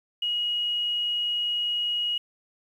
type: tone with quantisation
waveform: sine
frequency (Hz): 2895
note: F#7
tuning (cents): -38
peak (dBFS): -24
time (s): 0.22-2.18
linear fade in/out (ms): 5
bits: 9
effects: none